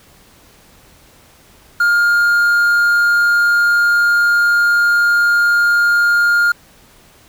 triangle tone with quantisation, 1412 Hz, F6, 19 cents sharp, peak -8 dBFS, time 1.8-6.52 s, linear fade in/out 5 ms, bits 6, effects pink hiss -47 dBFS RMS until 7.28 s

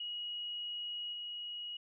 sine tone with level steps, 2900 Hz, F#7, 35 cents flat, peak -38 / -40 dBFS, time 0-1.77 s, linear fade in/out 5 ms, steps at 1.12 s, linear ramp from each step 20 ms, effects none

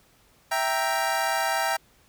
25% pulse chord, E diminished, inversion none, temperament equal, 659.3 / 784 / 932.3 Hz, E5 / G5 / Bb5, 0 / 0 / 0 cents, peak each -25 / -23 / -25 dBFS, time 0.51-1.77 s, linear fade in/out 10 ms, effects pink hiss -60 dBFS RMS until 2.08 s

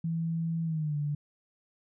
sine tone with pitch glide, 164.81 to 146.83 Hz, E3 to D3, 0 to 0 cents, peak -28 dBFS, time 0.04-1.15 s, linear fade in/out 5 ms, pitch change -200 cents, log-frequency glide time 0.64-0.96 s, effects none

